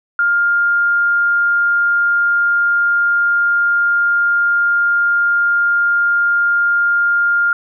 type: tone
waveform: sine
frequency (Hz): 1405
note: F6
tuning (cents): +10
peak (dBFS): -11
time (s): 0.19-7.53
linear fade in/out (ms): 2
effects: none